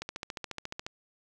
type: click train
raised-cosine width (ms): 0.2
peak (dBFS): -19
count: 13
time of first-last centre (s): 0.02-0.865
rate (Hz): 14.2
effects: none